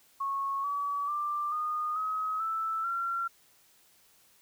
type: tone with pitch steps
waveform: sine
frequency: 1100 / 1140.8 / 1183 / 1226.9 / 1272.4 / 1319.5 / 1368.4 Hz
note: C#6 / C#6 / D6 / D#6 / D#6 / E6 / F6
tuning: -14 / +49 / +12 / -25 / +38 / +1 / -36 cents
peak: -29 dBFS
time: 0.2-3.28 s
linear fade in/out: 10 ms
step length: 440 ms
effects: white hiss -63 dBFS RMS until 4.41 s